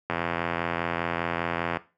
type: click train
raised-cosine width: 0.5 ms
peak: -11 dBFS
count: 143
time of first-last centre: 0.1-1.771 s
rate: 85 Hz
effects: noise-tail reverb RT60 0.3 s tail -17 dB re dry + high-pass 100 Hz 12 dB/octave